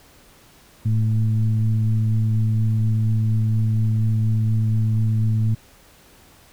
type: tone with frequency modulation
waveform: sine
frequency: 110.1 Hz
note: A2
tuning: 2 cents sharp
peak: -16 dBFS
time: 0.85-5.55 s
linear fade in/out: 10 ms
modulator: 108 Hz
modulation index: 0.52
effects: pink hiss -51 dBFS RMS until 6.52 s